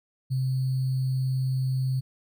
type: tone with sample-and-hold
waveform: sine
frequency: 130.81 Hz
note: C3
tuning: in tune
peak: -23 dBFS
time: 0.3-2.01 s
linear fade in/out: 20 ms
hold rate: 4410 Hz
effects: none